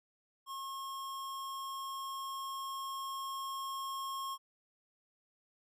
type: tone with level ramp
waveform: square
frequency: 1080 Hz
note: C#6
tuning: 45 cents flat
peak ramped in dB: -41 to -38 dBFS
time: 0.46-4.38 s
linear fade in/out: 50 ms
effects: none